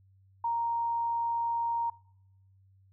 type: tone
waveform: sine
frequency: 932.3 Hz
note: A#5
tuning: in tune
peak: -27 dBFS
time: 0.44-1.9 s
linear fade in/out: 5 ms
effects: noise-tail reverb RT60 0.8 s tail -24 dB re dry + added 96 Hz sine -59 dBFS peak until 2.92 s